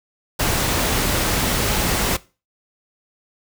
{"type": "noise", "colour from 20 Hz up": "pink", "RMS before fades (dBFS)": -20, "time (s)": [0.39, 2.17], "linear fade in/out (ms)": 10, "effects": ["noise-tail reverb RT60 0.3 s tail -19 dB re dry"]}